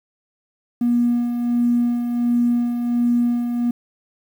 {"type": "tone with tremolo", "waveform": "triangle", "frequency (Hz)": 239.8, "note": "A#3", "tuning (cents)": 49, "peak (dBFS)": -10, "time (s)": [0.81, 3.71], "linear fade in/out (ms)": 5, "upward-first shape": "sine", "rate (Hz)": 1.4, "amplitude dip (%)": 60, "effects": ["tanh soft clip ceiling -12 dBFS", "8-bit"]}